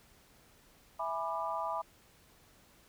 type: chord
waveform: sine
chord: E dominant seventh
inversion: none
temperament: equal with one note detuned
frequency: 659.3 / 830.6 / 987.8 / 1190.4 Hz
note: E5 / G#5 / B5 / D6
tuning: 0 / 0 / 0 / +23 cents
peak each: -39 / -40 / -37 / -39 dBFS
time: 0.99-1.82 s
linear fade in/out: 10 ms
effects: pink hiss -63 dBFS RMS until 2.88 s